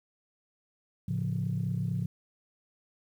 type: chord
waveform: sine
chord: A augmented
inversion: none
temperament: equal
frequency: 110 / 138.59 / 174.61 Hz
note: A2 / C#3 / E#3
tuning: 0 / 0 / 0 cents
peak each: -32 dBFS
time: 1.08-2.06 s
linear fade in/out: 5 ms
effects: tanh soft clip ceiling -21 dBFS + 10-bit